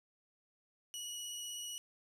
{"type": "tone with vibrato", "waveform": "20% pulse", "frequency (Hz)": 2922, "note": "F#7", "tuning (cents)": -22, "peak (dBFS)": -36, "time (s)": [0.94, 1.78], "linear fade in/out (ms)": 0, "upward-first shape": "sine", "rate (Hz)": 16, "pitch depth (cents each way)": 11, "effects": []}